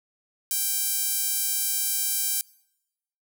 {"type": "tone with high-pass filter", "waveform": "sawtooth", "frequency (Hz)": 784, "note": "G5", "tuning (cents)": 0, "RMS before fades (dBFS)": -26, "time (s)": [0.51, 2.41], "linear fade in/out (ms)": 0, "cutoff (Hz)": 9000, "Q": 0.76, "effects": ["noise-tail reverb RT60 0.9 s tail -26 dB re dry"]}